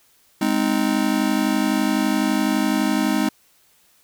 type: chord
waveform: square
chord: Ab major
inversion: none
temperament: just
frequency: 207.7 / 259.6 / 311.5 Hz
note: Ab3 / C4 / Eb4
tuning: 0 / -13 / +2 cents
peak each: -23 dBFS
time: 0.41-3.29 s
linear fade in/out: 5 ms
effects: white hiss -58 dBFS RMS until 4.03 s